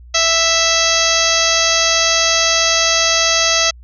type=harmonic tone with a mistuned harmonic; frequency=659.3 Hz; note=E5; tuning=in tune; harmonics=1 / 2 / 3 / 4 / 5 / 6 / 7 / 8 / 9 / 10; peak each=-21 / -21 / -21 / -21 / -21 / -21 / -21 / -21 / -21 / -21 dBFS; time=0.14-3.71 s; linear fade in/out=10 ms; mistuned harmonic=10; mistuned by=-48 cents; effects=added 60 Hz sine -36 dBFS peak until 3.83 s